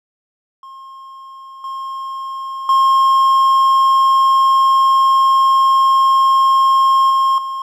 triangle tone with level steps, 1070 Hz, C6, 38 cents sharp, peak -31 / -21 / -7 / -9 / -19 dBFS, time 0.63-7.62 s, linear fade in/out 2 ms, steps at 1.64 / 2.69 / 7.1 / 7.38 s, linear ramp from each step 2 ms, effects none

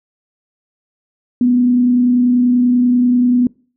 sine tone with frequency modulation, 246.4 Hz, B3, 4 cents flat, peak -9 dBFS, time 1.41-3.47 s, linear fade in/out 2 ms, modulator 30.3 Hz, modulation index 0.23, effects noise-tail reverb RT60 0.4 s tail -23 dB re dry

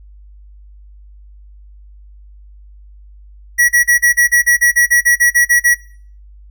square tone bursts, 1927 Hz, B6, 43 cents flat, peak -8 dBFS, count 15, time 3.58-5.748 s, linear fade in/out 20 ms, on 110 ms, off 37 ms, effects noise-tail reverb RT60 0.5 s tail -20 dB re dry + added 50 Hz sine -37 dBFS peak until 6.5 s

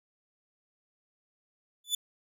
sawtooth tone with exponential growth, 3483 Hz, A7, 18 cents flat, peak -20 dBFS, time 1.84-1.95 s, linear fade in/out 5 ms, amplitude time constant 22 ms, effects none

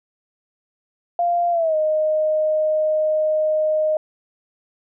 sine tone with pitch glide, 695 to 619.2 Hz, F5 to D#5, -9 to -9 cents, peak -16 dBFS, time 1.19-3.97 s, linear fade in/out 2 ms, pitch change -200 cents, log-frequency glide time 1.51-1.76 s, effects none

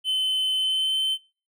triangle tone with pitch glide, 3053 to 3080 Hz, G7 to G7, -46 to -31 cents, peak -20 dBFS, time 0.04-1.18 s, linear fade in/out 50 ms, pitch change +15 cents, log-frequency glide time 0.56-0.98 s, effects noise-tail reverb RT60 0.4 s tail -24 dB re dry

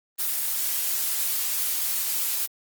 blue noise, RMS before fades -26 dBFS, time 0.18-2.47 s, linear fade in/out 20 ms, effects Opus 24 kbps

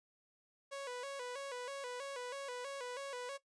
sawtooth tone with vibrato, 523 Hz, C5, 1 cent flat, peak -38 dBFS, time 0.71-3.38 s, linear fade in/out 20 ms, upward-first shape square, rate 3.1 Hz, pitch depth 100 cents each way, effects noise-tail reverb RT60 0.1 s tail -17 dB re dry + resampled to 22050 Hz

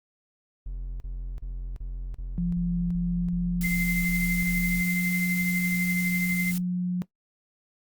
triangle tone bursts, 43.8 Hz, F1, 6 cents sharp, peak -29 dBFS, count 11, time 0.66-4.81 s, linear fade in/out 0 ms, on 340 ms, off 41 ms
sine tone with pitch glide, 174 to 179.31 Hz, F3 to F3, -6 to +46 cents, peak -24 dBFS, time 2.38-7.02 s, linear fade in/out 0 ms, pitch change +52 cents, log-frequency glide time 2.8-5.23 s
blue noise, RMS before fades -36 dBFS, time 3.61-6.58 s, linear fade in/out 0 ms
sine tone with tremolo, 2082 Hz, C7, 9 cents flat, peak -26 dBFS, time 3.63-6.52 s, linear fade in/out 20 ms, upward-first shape sine, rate 12 Hz, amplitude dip 50%
effects noise-tail reverb RT60 0.1 s tail -18 dB re dry + Opus 48 kbps

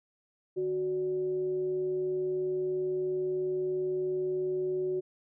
sine tone with frequency modulation, 370 Hz, F#4, in tune, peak -28 dBFS, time 0.56-5.01 s, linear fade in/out 20 ms, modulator 217 Hz, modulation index 0.26, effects none

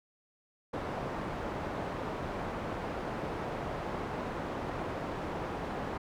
white low-pass noise, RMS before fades -37 dBFS, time 0.73-5.98 s, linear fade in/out 10 ms, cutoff 830 Hz, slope 12 dB/octave, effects none

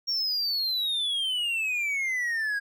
triangle exponential sweep, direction down, 5588 to 1621 Hz, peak -24 dBFS, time 0.07-2.6 s, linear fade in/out 20 ms, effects none

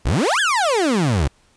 30% pulse exponential two-way sweep, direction up then down, 46.25 to 1760 to 62.7 Hz, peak -13 dBFS, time 0.05-1.28 s, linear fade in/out 10 ms, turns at 0.4 s, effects pink hiss -57 dBFS RMS until 1.56 s + resampled to 22050 Hz

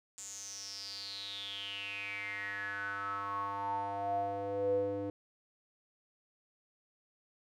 square tone with band-pass filter sweep, 100 Hz, G2, 35 cents sharp, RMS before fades -38 dBFS, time 0.18-5.1 s, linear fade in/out 0 ms, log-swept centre 7300 to 400 Hz, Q 9.3, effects none

